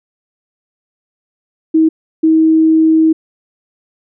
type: tone bursts at uneven times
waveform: sine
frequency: 319.1 Hz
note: D#4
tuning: 44 cents sharp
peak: -6 dBFS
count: 2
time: 1.74-1.89 / 2.23-3.13 s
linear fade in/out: 10 ms
effects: none